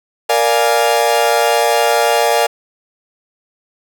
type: chord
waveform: 40% pulse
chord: Bb dominant seventh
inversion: none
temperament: equal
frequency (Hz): 466.2 / 587.3 / 698.5 / 830.6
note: Bb4 / D5 / F5 / Ab5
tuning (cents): 0 / 0 / 0 / 0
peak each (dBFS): -16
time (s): 0.29-2.47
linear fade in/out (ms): 10
effects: none